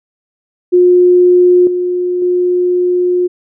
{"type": "tone with level steps", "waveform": "sine", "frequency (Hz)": 358.4, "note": "F4", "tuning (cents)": 45, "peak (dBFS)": [-4, -12, -9], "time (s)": [0.72, 3.28], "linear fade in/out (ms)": 20, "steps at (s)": [1.67, 2.22], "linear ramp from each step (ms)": 2, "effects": []}